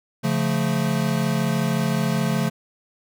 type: chord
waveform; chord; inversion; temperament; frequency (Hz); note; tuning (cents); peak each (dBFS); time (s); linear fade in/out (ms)
square; Db augmented; none; equal with one note detuned; 140.85 / 174.61 / 220; Db3 / F3 / A3; +28 / 0 / 0; -25; 0.23-2.5; 20
effects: none